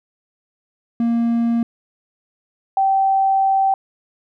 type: tone pair in turn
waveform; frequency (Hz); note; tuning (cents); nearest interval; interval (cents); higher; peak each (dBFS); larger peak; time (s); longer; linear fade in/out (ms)
triangle / sine; 233.2 / 775.6; A#3 / G5; +1 / -19; octave + major sixth; 2080; second; -13; neither; 1-1.63 / 2.77-3.74; second; 2
effects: none